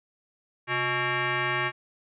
sine tone with frequency modulation, 360 Hz, F#4, 47 cents flat, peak -24 dBFS, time 0.67-1.72 s, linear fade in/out 50 ms, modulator 492 Hz, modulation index 4.6, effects none

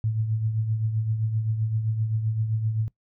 sine tone with tremolo, 110.2 Hz, A2, 3 cents sharp, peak -20 dBFS, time 0.04-2.88 s, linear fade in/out 0 ms, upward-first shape triangle, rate 7.7 Hz, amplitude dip 60%, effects noise-tail reverb RT60 0.1 s tail -21 dB re dry

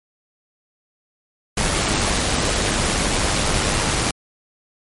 pink noise with amplitude modulation, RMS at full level -18 dBFS, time 1.57-4.11 s, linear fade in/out 5 ms, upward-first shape sine, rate 101 Hz, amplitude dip 35%, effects MP3 48 kbps

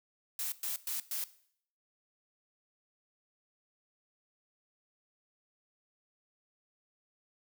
blue noise bursts, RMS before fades -36 dBFS, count 4, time 0.39-1.24 s, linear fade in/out 2 ms, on 130 ms, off 110 ms, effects noise-tail reverb RT60 0.6 s tail -17 dB re dry

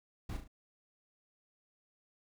brown noise with echo, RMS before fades -39 dBFS, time 0.29-0.37 s, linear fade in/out 5 ms, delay 36 ms, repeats 3, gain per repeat -6 dB, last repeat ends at 0.478 s, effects none

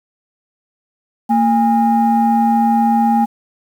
sine tone pair together, 229 / 816 Hz, A#3 / G#5, -31 / -31 cents, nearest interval octave + minor seventh, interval 2200 cents, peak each -12 dBFS, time 1.29-3.26 s, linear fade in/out 20 ms, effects tanh soft clip ceiling -5 dBFS + 7-bit

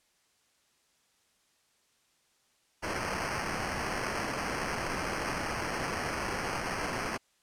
violet noise with sample-and-hold, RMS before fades -34 dBFS, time 2.82-7.18 s, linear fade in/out 20 ms, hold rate 3675 Hz, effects white hiss -70 dBFS RMS until 7.42 s + low-pass 9000 Hz 12 dB/octave

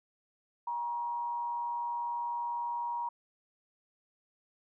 sine tone with frequency modulation, 950 Hz, A#5, 33 cents sharp, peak -32 dBFS, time 0.67-3.09 s, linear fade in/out 5 ms, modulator 142 Hz, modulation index 0.3, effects none

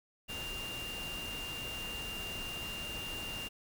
sine tone in noise, 2794 Hz, F7, in tune, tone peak -40 dBFS, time 0.28-3.49 s, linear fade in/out 20 ms, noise pink, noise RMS -44 dBFS, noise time 0.28-3.49 s, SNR +1 dB, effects none

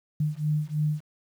sine beating tone pair, 149.9 / 153 Hz, D3 / D#3, +36 / -29 cents, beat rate 3.1 Hz, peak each -27 dBFS, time 0.2-1.01 s, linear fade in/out 5 ms, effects 9-bit

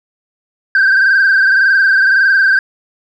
sine tone with frequency modulation, 1570 Hz, G6, 2 cents sharp, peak -5 dBFS, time 0.75-2.59 s, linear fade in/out 2 ms, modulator 21.8 Hz, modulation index 2.5, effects tanh soft clip ceiling -5 dBFS

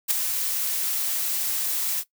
blue noise with ADSR envelope, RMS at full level -19 dBFS, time 0.08-2.04 s, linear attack 29 ms, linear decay 9 ms, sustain -7 dB, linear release 52 ms, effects noise-tail reverb RT60 0.1 s tail -17 dB re dry

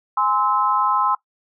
sine chord, Ab augmented, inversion none, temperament just, 830.6 / 1038.3 / 1297.8 Hz, Ab5 / C6 / E6, 0 / -14 / -27 cents, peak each -23 / -19 / -21 dBFS, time 0.17-1.15 s, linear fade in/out 5 ms, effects noise-tail reverb RT60 0.1 s tail -19 dB re dry

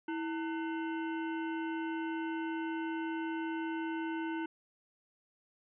harmonic tone with a mistuned harmonic, 300 Hz, D4, 37 cents sharp, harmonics 1 / 3 / 5 / 7 / 9 / 10, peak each -35 / -42 / -44 / -52 / -53 / -56 dBFS, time 0.08-4.46 s, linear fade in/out 5 ms, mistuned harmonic 1, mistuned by +140 cents, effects none

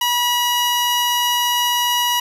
35% pulse tone pair together, 969 / 2904 Hz, B5 / F#7, -33 / -33 cents, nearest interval octave + perfect fifth, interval 1900 cents, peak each -17 dBFS, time 0.01-2.2 s, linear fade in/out 5 ms, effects none

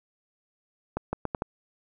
accelerating click train, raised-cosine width 1 ms, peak -14 dBFS, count 5, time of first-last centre 0.97-1.421 s, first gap 160 ms, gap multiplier 0.77, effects none

